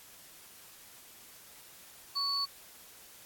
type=tone pair together; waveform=sine; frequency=1115 / 4463 Hz; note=C#6 / C#8; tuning=+10 / +11 cents; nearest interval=2 octaves; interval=2401 cents; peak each=-37 / -30 dBFS; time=2.15-2.46 s; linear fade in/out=20 ms; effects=white hiss -54 dBFS RMS until 3.25 s + AAC 64 kbps